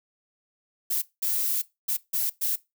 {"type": "noise bursts at uneven times", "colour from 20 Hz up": "violet", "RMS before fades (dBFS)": -26, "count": 5, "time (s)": [[0.9, 1.02], [1.22, 1.62], [1.88, 1.97], [2.13, 2.3], [2.41, 2.56]], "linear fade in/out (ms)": 10, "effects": ["noise-tail reverb RT60 0.2 s tail -19 dB re dry"]}